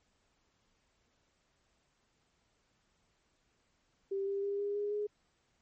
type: tone with pitch steps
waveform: sine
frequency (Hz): 392 / 396.8 / 401.6 / 406.5 / 411.5 / 416.5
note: G4 / G4 / G4 / G#4 / G#4 / G#4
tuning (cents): 0 / +21 / +42 / -37 / -16 / +5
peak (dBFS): -32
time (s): 4.11-5.07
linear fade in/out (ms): 10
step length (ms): 160
effects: pink hiss -75 dBFS RMS until 5.61 s + MP3 32 kbps